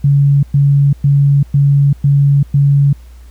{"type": "tone bursts", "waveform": "sine", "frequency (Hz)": 141.2, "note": "C#3", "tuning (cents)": 32, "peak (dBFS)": -6, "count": 6, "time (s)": [0.04, 2.93], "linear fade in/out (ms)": 5, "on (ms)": 390, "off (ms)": 110, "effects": ["added 60 Hz sine -33 dBFS peak until 3.3 s", "pink hiss -50 dBFS RMS until 3.3 s"]}